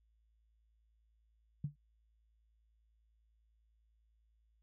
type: tone with exponential decay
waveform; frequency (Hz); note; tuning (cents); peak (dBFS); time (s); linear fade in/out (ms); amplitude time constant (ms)
sine; 145.6; D3; -15; -31; 1.64-1.76; 5; 24
effects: added 55 Hz sine -70 dBFS peak until 4.62 s